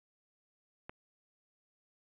click, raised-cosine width 0.5 ms, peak -28 dBFS, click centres 0.895 s, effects resampled to 8000 Hz

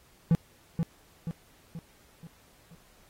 triangle tone with echo, 165.8 Hz, E3, 10 cents sharp, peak -16 dBFS, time 0.31-0.35 s, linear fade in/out 0 ms, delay 480 ms, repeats 5, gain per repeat -6 dB, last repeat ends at 2.75 s, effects pink hiss -61 dBFS RMS until 3.09 s + AAC 48 kbps

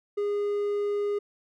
triangle tone, 410 Hz, G#4, 22 cents flat, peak -23 dBFS, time 0.17-1.19 s, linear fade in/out 10 ms, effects none

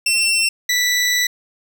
20% pulse tone pair in turn, 2702 / 1971.1 Hz, E7 / B6, +42 / -4 cents, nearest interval perfect fourth, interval 546 cents, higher first, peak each -10 dBFS, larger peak neither, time 0.06-0.49 / 0.69-1.27 s, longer second, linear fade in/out 5 ms, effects none

